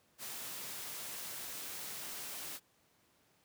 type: noise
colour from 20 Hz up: white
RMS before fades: -44 dBFS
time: 0.18-2.6 s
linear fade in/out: 50 ms
effects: pink hiss -71 dBFS RMS until 3.44 s + high-pass 100 Hz 12 dB/octave